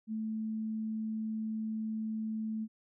sine tone, 219.1 Hz, A3, 7 cents flat, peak -33 dBFS, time 0.07-2.68 s, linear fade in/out 50 ms, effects none

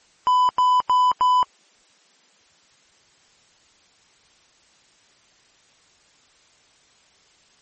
triangle tone bursts, 1000 Hz, B5, 21 cents sharp, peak -12 dBFS, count 4, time 0.27-1.429 s, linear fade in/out 0 ms, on 220 ms, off 93 ms, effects white hiss -57 dBFS RMS until 7.61 s + MP3 32 kbps

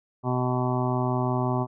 harmonic tone, 125.7 Hz, B2, 31 cents sharp, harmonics 1 / 2 / 3 / 5 / 6 / 7 / 8 / 9, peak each -26 / -29 / -31 / -33 / -34 / -34 / -35 / -36 dBFS, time 0.23-1.67 s, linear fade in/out 50 ms, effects none

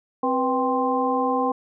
harmonic tone with a mistuned harmonic, 261.6 Hz, C4, in tune, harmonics 1 / 2 / 3 / 4, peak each -25 / -25 / -25 / -25 dBFS, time 0.23-1.52 s, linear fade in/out 5 ms, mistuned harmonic 2, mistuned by -100 cents, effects none

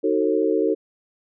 sine chord, D# diminished seventh, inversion none, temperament just, 311.1 / 373.4 / 448 / 537.6 Hz, D#4 / F#4 / A4 / C5, 0 / +16 / +31 / +47 cents, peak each -23 / -23 / -21 / -27 dBFS, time 0.03-0.75 s, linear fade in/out 20 ms, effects none

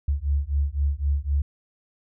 sine beating tone pair, 69.3 / 73.2 Hz, C#2 / D2, 0 / -5 cents, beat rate 3.9 Hz, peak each -24 dBFS, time 0.08-1.42 s, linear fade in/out 5 ms, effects none

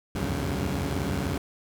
15% pulse tone cluster, 64.5 / 76.1 / 89.6 / 95.7 / 139.3 Hz, C2 / D#2 / F2 / G2 / C#3, -24 / -38 / +45 / -41 / +9 cents, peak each -27 dBFS, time 0.15-1.38 s, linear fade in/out 5 ms, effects none

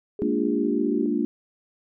sine tone with pitch glide, 412.1 to 384.5 Hz, G#4 to G4, -13 to -33 cents, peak -28 dBFS, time 0.19-1.06 s, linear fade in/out 2 ms, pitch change -120 cents, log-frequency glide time 0.44-0.94 s
sine chord, Bb dominant seventh, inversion third, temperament equal, 207.7 / 233.1 / 293.7 / 349.2 Hz, Ab3 / Bb3 / D4 / F4, 0 / 0 / 0 / 0 cents, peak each -30 / -26 / -25 / -28 dBFS, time 0.22-1.25 s, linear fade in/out 0 ms
effects none

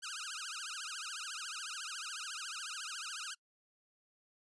10% pulse tone with vibrato, 1413 Hz, F6, 20 cents sharp, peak -32 dBFS, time 0.02-3.35 s, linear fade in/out 20 ms, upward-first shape triangle, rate 14 Hz, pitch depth 280 cents each way, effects noise-tail reverb RT60 0.1 s tail -26 dB re dry + resampled to 22050 Hz

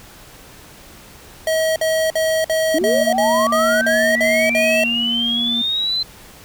square tone bursts, 639 Hz, D#5, 46 cents sharp, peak -16 dBFS, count 10, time 1.47-4.838 s, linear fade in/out 2 ms, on 290 ms, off 52 ms
sine linear sweep, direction up, 277.6 to 4103 Hz, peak -17 dBFS, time 2.74-6.03 s, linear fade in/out 5 ms
triangle tone with pitch glide, 233.4 to 235 Hz, A#3 to A#3, +2 to +14 cents, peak -21 dBFS, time 2.81-5.62 s, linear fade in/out 5 ms, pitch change +12 cents, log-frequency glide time 3.45-5.03 s
effects pink hiss -42 dBFS RMS until 6.44 s

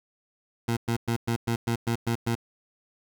20% pulse tone bursts, 116.54 Hz, A#2, in tune, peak -19 dBFS, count 9, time 0.68-2.352 s, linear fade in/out 5 ms, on 88 ms, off 110 ms, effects none

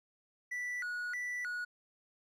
triangle tone with vibrato, 1694 Hz, G#6, 34 cents sharp, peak -34 dBFS, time 0.51-1.65 s, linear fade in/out 10 ms, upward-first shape square, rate 1.6 Hz, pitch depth 260 cents each way, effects none

